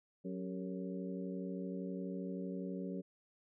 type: harmonic tone with a mistuned harmonic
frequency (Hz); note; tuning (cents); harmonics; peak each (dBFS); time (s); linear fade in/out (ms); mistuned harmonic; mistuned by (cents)
92.5; F#2; 0; 2 / 3 / 4 / 5 / 6; -41 / -45 / -47 / -49 / -51; 0.24-3.02; 20; 4; +98
effects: none